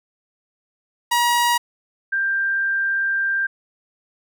sawtooth / sine tone pair in turn, 956 / 1584.4 Hz, A#5 / G6, +43 / +18 cents, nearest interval major sixth, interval 875 cents, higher second, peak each -12 / -18 dBFS, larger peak first, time 1.11-1.58 / 2.12-3.47 s, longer second, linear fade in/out 10 ms, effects none

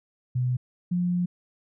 sine tone pair in turn, 125.4 / 177.34 Hz, B2 / F3, +27 / +27 cents, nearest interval tritone, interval 600 cents, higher second, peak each -22 / -22 dBFS, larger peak neither, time 0.35-0.57 / 0.91-1.26 s, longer second, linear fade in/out 10 ms, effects none

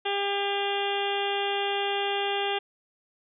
harmonic tone with a mistuned harmonic, 400.6 Hz, G4, 38 cents sharp, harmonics 1 / 2 / 3 / 4 / 5 / 6 / 7 / 8 / 9, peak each -30 / -30 / -40 / -37 / -39 / -39 / -34 / -36 / -38 dBFS, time 0.05-2.59 s, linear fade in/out 10 ms, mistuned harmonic 9, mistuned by -63 cents, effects none

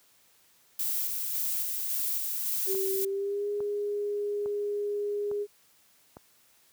violet noise with tremolo, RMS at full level -30 dBFS, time 0.79-3.05 s, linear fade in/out 5 ms, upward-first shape square, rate 1.8 Hz, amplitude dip 25%
sine tone with pitch glide, 385.9 to 411.2 Hz, G4 to G#4, -27 to -17 cents, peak -28 dBFS, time 2.66-5.47 s, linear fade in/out 50 ms, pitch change +110 cents, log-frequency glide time 2.97-3.49 s
click train, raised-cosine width 1 ms, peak -30 dBFS, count 5, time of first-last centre 2.75-6.169 s, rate 1.17 Hz
effects white hiss -63 dBFS RMS until 6.72 s + high-pass 60 Hz 12 dB/octave

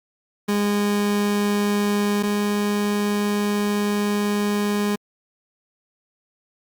30% pulse tone pair in turn, 205.3 / 206.1 Hz, G#3 / G#3, -20 / -13 cents, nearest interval unison, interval 7 cents, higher second, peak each -16 / -17 dBFS, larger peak first, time 0.48-2.23 / 2.23-4.96 s, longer second, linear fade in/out 10 ms, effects Opus 48 kbps

